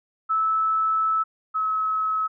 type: tone pair in turn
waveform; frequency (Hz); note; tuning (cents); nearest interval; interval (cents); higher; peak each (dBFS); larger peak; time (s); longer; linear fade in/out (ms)
sine; 1307 / 1287.5; E6 / E6; -15 / -41; unison; 26; first; -19 / -21; first; 0.29-1.24 / 1.54-2.28; first; 20
effects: none